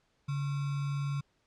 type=tone with sample-and-hold; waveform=sine; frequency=141.2 Hz; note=C#3; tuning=32 cents sharp; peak=-30 dBFS; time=0.28-1.21 s; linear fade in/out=10 ms; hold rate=1225 Hz; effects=pink hiss -73 dBFS RMS until 1.46 s + low-pass 6000 Hz 12 dB/octave